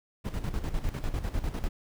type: noise with tremolo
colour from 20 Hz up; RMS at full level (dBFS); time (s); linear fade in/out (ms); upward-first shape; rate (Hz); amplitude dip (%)
brown; -29; 0.24-1.69; 20; square; 10; 65
effects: none